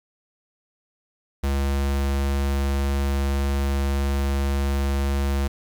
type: tone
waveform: square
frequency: 69.3 Hz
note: C#2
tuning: in tune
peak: -21 dBFS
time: 1.43-5.48 s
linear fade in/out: 10 ms
effects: 9-bit